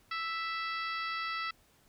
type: harmonic tone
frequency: 659.3 Hz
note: E5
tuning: in tune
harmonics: 2 / 3 / 4 / 5 / 6 / 7 / 8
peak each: -36 / -39 / -43 / -47 / -48 / -46 / -51 dBFS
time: 0.11-1.51 s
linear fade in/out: 5 ms
effects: pink hiss -66 dBFS RMS until 1.88 s